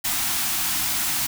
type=band-stop noise; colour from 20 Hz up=white; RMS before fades=-24 dBFS; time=0.04-1.27 s; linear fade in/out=10 ms; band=350 to 660 Hz; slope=96 dB/octave; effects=none